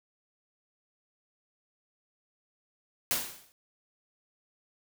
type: noise with exponential decay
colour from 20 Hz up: white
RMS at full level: -26 dBFS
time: 3.11-3.52 s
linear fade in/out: 0 ms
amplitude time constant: 88 ms
effects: none